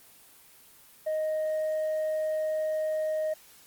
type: tone with tanh clipping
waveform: sine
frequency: 623 Hz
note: D#5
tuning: 2 cents sharp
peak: -27 dBFS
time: 1.06-3.34 s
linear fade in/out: 10 ms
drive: 1 dB
effects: white hiss -55 dBFS RMS until 3.66 s + Opus 24 kbps